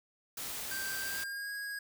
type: noise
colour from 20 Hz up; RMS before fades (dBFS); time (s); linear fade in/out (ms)
white; -40; 0.37-1.24; 5
type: tone with pitch glide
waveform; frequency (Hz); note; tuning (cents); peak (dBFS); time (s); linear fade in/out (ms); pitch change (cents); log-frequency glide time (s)
square; 1568 to 1647.9; G6 to G#6; 0 to -14; -38; 0.71-1.79; 5; +86; 1-1.52
effects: none